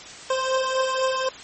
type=beating tone pair; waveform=25% pulse; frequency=522 / 526 Hz; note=C5 / C5; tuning=-4 / +9 cents; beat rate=4 Hz; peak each=-19 / -23 dBFS; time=0.3-1.29 s; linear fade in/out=5 ms; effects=white hiss -40 dBFS RMS until 1.43 s + MP3 32 kbps